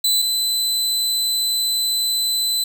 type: tone pair in turn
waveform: sawtooth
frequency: 4000 / 4022 Hz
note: B7 / B7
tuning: +21 / +31 cents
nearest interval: unison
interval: 10 cents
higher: second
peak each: -12 / -15 dBFS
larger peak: first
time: 0.04-0.22 / 0.22-2.64 s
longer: second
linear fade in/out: 5 ms
effects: 7-bit